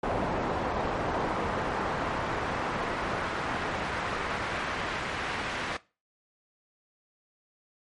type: noise with band-pass filter sweep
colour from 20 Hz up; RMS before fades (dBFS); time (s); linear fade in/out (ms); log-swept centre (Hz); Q
brown; -31; 0.03-5.77; 5; 800 to 2000; 0.95
effects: noise-tail reverb RT60 0.3 s tail -19 dB re dry + MP3 48 kbps